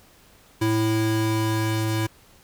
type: tone pair together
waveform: square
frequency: 110 / 329.6 Hz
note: A2 / E4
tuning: 0 / 0 cents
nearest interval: octave + perfect fifth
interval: 1900 cents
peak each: -24 dBFS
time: 0.61-2.07 s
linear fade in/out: 10 ms
effects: pink hiss -54 dBFS RMS until 2.43 s